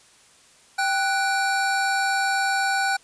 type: tone pair together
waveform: square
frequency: 784 / 1480 Hz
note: G5 / F#6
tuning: 0 / 0 cents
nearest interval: major seventh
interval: 1100 cents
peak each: -24 dBFS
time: 0.78-2.97 s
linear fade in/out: 10 ms
effects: white hiss -54 dBFS RMS until 3.03 s + resampled to 22050 Hz